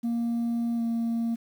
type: tone with pitch glide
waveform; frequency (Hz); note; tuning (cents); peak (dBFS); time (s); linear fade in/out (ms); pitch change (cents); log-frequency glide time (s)
sine; 234.1 to 231; A#3 to A#3; +8 to -16; -22; 0.03-1.36; 20; -24; 0.76-0.81
effects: tanh soft clip ceiling -24 dBFS + 9-bit